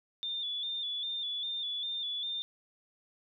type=tone with vibrato; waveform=sine; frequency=3520 Hz; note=A7; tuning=in tune; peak=-33 dBFS; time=0.23-2.42 s; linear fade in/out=0 ms; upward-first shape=square; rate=2.5 Hz; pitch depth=43 cents each way; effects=none